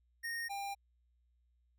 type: tone pair in turn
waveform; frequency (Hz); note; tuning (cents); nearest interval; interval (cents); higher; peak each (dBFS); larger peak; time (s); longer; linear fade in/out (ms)
square; 1853 / 797.8; A#6 / G5; -11 / +30; octave + minor third; 1459; first; -38 / -39; first; 0.23-0.49 / 0.49-0.75; neither; 20
effects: added 60 Hz sine -70 dBFS peak until 1.78 s